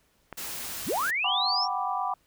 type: click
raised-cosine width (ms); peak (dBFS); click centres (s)
0.5; -22; 0.327
type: noise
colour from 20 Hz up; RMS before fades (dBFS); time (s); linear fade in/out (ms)
white; -36; 0.37-1.11; 10
type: linear sweep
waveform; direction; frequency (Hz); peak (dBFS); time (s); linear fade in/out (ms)
sine; up; 40.96 to 5660; -25; 0.85-1.68; 50
type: chord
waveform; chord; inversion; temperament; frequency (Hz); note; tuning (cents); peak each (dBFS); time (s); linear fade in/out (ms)
sine; G major seventh; third; equal with one note detuned; 740 / 789 / 987.8 / 1174.7; F#5 / G5 / B5 / D6; 0 / +11 / 0 / 0; -32; 1.24-2.14; 5
effects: pink hiss -67 dBFS RMS until 2.26 s